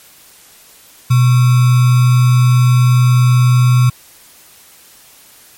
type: tone with sample-and-hold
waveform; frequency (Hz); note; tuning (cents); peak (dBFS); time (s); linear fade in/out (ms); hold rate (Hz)
sine; 124.7; B2; +17; -6; 1.1-3.9; 10; 1225
effects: white hiss -43 dBFS RMS until 5.57 s + MP3 64 kbps